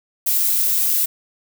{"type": "noise", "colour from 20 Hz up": "violet", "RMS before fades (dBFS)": -18, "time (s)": [0.26, 1.06], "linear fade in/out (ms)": 10, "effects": []}